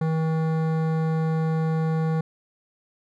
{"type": "tone with hard clipping", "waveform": "sine", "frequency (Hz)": 160, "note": "D#3", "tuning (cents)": 49, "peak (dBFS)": -23, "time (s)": [0.01, 2.21], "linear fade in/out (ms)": 5, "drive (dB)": 15, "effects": []}